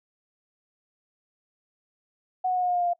sine tone with pitch steps, 740 / 733.6 / 727.3 / 721 / 714.8 / 708.6 / 702.5 / 696.5 Hz, F#5 / F#5 / F#5 / F#5 / F5 / F5 / F5 / F5, 0 / -15 / -30 / -45 / +40 / +25 / +10 / -5 cents, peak -22 dBFS, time 2.44-2.936 s, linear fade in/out 10 ms, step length 62 ms, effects noise-tail reverb RT60 0.1 s tail -22 dB re dry

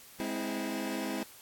sawtooth chord, Ab augmented, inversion none, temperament just, 207.7 / 259.6 / 324.5 Hz, Ab3 / C4 / E4, 0 / -13 / -27 cents, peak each -34 / -33 / -33 dBFS, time 0.2-1.23 s, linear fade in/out 0 ms, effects white hiss -53 dBFS RMS until 1.41 s + AAC 64 kbps

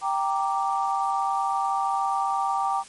sine chord, G minor, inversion none, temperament equal, 784 / 932.3 / 1174.7 Hz, G5 / Bb5 / D6, 0 / 0 / 0 cents, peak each -25 / -28 / -27 dBFS, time 0.01-2.84 s, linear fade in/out 50 ms, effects white hiss -47 dBFS RMS until 2.88 s + MP3 48 kbps

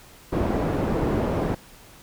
white low-pass noise, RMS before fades -24 dBFS, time 0.32-1.55 s, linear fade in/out 10 ms, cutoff 470 Hz, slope 12 dB/octave, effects pink hiss -49 dBFS RMS until 2.02 s

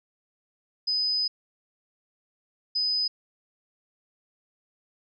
sine tone bursts at uneven times, 5010 Hz, D#8, 11 cents sharp, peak -23 dBFS, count 2, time 0.87-1.28 / 2.75-3.08 s, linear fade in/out 10 ms, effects none

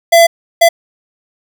square tone bursts at uneven times, 674 Hz, E5, 38 cents sharp, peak -4 dBFS, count 2, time 0.12-0.27 / 0.61-0.69 s, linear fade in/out 10 ms, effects none

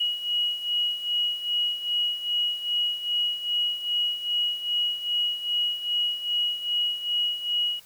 sine beating tone pair, 2904 / 2906.5 Hz, F#7 / F#7, -33 / -32 cents, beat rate 2.5 Hz, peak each -30 / -25 dBFS, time 0-7.8 s, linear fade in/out 10 ms, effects white hiss -53 dBFS RMS until 7.85 s

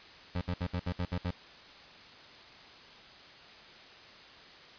25% pulse tone bursts, 88.8 Hz, F2, 29 cents sharp, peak -27 dBFS, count 8, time 0.35-1.308 s, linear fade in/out 5 ms, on 62 ms, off 66 ms, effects white hiss -52 dBFS RMS until 4.78 s + resampled to 11025 Hz

